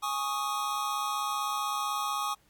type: chord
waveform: square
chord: Ab suspended fourth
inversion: none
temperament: equal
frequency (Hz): 830.6 / 1108.7 / 1244.5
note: Ab5 / Db6 / Eb6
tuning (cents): 0 / 0 / 0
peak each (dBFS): -36 / -34 / -34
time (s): 0.02-2.35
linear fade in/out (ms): 20
effects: pink hiss -67 dBFS RMS until 2.49 s + AAC 64 kbps